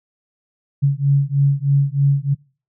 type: beating tone pair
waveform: sine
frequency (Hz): 138.59 / 141.79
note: C#3 / C#3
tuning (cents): 0 / +40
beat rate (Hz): 3.2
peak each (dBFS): -16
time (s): 0.82-2.35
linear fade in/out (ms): 20
effects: noise-tail reverb RT60 0.4 s tail -25 dB re dry